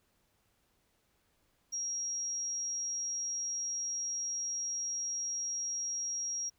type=tone; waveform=triangle; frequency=5640 Hz; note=F8; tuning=16 cents sharp; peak=-30 dBFS; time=1.72-6.5 s; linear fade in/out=20 ms; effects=tanh soft clip ceiling -32 dBFS + pink hiss -74 dBFS RMS until 6.58 s